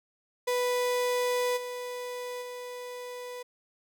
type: tone with level steps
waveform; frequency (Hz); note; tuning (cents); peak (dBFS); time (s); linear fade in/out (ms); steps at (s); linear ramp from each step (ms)
35% pulse; 493.9; B4; 0; -24 / -33 / -36; 0.47-3.43; 10; 1.56 / 2.41; 20
effects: none